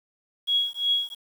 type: tone with tremolo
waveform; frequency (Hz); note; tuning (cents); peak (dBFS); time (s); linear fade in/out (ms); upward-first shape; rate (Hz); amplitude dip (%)
sine; 3322; G#7; 0; -18; 0.47-1.15; 20; triangle; 2.8; 100
effects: 8-bit